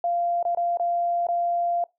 sine tone with dropouts, 693 Hz, F5, 14 cents flat, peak -21 dBFS, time 0.04-1.84 s, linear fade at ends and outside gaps 2 ms, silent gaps 0.428-0.451 / 0.549-0.572 / 0.772-0.797 / 1.269-1.286 s, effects noise-tail reverb RT60 0.2 s tail -23 dB re dry

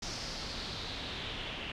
pink noise with low-pass filter sweep, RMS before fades -40 dBFS, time 0.02-1.72 s, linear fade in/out 5 ms, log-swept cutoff 5500 to 2900 Hz, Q 3.9, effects none

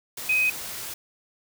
sine tone in noise, 2515 Hz, D#7, 18 cents sharp, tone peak -19 dBFS, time 0.29-0.5 s, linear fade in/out 5 ms, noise white, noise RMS -35 dBFS, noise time 0.17-0.94 s, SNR +13 dB, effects none

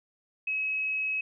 sine tone, 2561 Hz, D#7, 49 cents sharp, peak -27 dBFS, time 0.47-1.21 s, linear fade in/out 5 ms, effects none

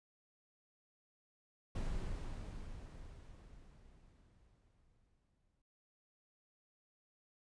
brown noise with exponential decay, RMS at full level -39 dBFS, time 1.75-5.62 s, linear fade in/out 5 ms, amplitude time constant 840 ms, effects noise-tail reverb RT60 0.1 s tail -23 dB re dry + resampled to 22050 Hz

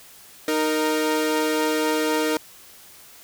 sawtooth tone pair together, 309.5 / 466.2 Hz, D#4 / A#4, -9 / 0 cents, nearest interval perfect fifth, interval 709 cents, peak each -19 dBFS, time 0.48-2.37 s, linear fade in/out 2 ms, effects white hiss -47 dBFS RMS until 3.23 s

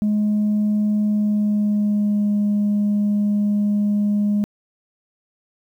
sine tone with pitch glide, 209.9 to 206.4 Hz, G#3 to G#3, +19 to -10 cents, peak -14 dBFS, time 0.02-4.44 s, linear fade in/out 0 ms, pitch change -29 cents, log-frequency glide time 1.04-2.36 s, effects tanh soft clip ceiling -14 dBFS + 9-bit

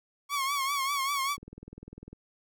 sawtooth tone with vibrato, 1108.7 Hz, C#6, in tune, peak -24 dBFS, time 0.29-1.37 s, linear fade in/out 50 ms, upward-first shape triangle, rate 5.1 Hz, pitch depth 89 cents each way
click train, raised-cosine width 3 ms, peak -32 dBFS, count 16, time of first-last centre 1.38-2.13 s, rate 20 Hz
effects none

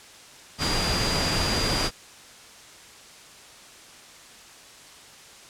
sine tone in noise, 4800 Hz, D8, 37 cents sharp, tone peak -28 dBFS, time 0.58-1.91 s, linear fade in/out 50 ms, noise pink, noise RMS -25 dBFS, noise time 0.58-1.91 s, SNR -6 dB, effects white hiss -47 dBFS RMS until 5.49 s + low-pass 8000 Hz 12 dB/octave

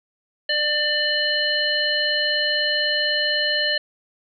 harmonic tone, 596 Hz, D5, 25 cents sharp, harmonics 1 / 3 / 5 / 7, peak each -27 / -23 / -24 / -24 dBFS, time 0.49-3.78 s, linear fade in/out 5 ms, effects none

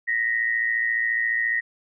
sine tone pair together, 1862.6 / 1977 Hz, A#6 / B6, -2 / +1 cents, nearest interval minor second, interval 103 cents, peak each -22 / -26 dBFS, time 0.07-1.61 s, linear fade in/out 20 ms, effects none

